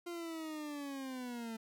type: linear sweep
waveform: 40% pulse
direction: down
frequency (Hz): 349.2 to 221.3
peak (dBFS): -40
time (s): 0.06-1.57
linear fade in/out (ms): 10
effects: none